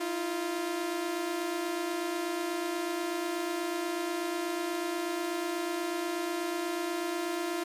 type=tone pair together; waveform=sawtooth; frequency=318.3 / 346.5 Hz; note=D#4 / F4; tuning=+39 / -14 cents; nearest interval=minor second; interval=147 cents; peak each=-33 / -28 dBFS; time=0-7.64 s; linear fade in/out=10 ms; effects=resampled to 32000 Hz + 9-bit